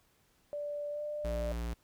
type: tone with pitch glide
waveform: sine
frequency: 585 to 595.2 Hz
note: D5 to D5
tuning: -7 to +23 cents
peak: -35 dBFS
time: 0.53-1.52 s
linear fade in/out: 0 ms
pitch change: +30 cents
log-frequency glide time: 0.9-1.02 s
type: tone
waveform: square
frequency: 58.2 Hz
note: A#1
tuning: 2 cents flat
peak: -35 dBFS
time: 1.24-1.74 s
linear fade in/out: 10 ms
effects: pink hiss -70 dBFS RMS until 1.83 s